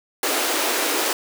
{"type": "high-pass noise", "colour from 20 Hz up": "pink", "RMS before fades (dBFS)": -22, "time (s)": [0.23, 1.13], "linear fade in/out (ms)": 2, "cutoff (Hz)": 290, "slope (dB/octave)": 48, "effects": []}